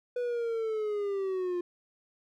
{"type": "linear sweep", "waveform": "triangle", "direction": "down", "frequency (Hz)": [493.9, 349.3], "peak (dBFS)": -27, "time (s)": [0.16, 1.61], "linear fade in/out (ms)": 5, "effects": []}